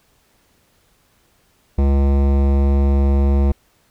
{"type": "tone with hard clipping", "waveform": "sine", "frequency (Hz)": 69.3, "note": "C#2", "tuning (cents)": 0, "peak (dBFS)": -14, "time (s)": [1.78, 3.52], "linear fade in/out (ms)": 5, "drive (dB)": 17, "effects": ["pink hiss -59 dBFS RMS until 3.9 s"]}